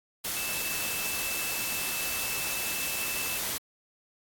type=tone in noise; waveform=sine; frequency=2637 Hz; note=E7; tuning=in tune; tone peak=-35 dBFS; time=0.36-3.38 s; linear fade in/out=10 ms; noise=white; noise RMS=-32 dBFS; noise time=0.24-3.58 s; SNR=-6 dB; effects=AAC 64 kbps